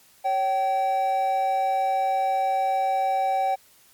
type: tone pair together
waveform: triangle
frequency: 554.4 / 769.5 Hz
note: C#5 / G5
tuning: 0 / -32 cents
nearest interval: tritone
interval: 568 cents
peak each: -27 / -19 dBFS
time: 0.24-3.56 s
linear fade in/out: 20 ms
effects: white hiss -56 dBFS RMS until 3.93 s + MP3 96 kbps